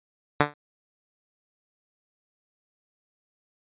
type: tone with exponential decay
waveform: 5% pulse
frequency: 146.83 Hz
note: D3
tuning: in tune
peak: -3 dBFS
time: 0.4-0.54 s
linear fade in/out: 5 ms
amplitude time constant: 29 ms
effects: resampled to 8000 Hz